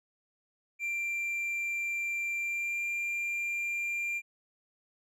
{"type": "tone with pitch glide", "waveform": "triangle", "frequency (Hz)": [2365, 2384], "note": ["D7", "D7"], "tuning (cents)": [12, 25], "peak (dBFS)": -29, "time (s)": [0.79, 4.22], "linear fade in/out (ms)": 50, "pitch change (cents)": 13, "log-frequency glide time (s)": [2.37, 2.83], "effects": []}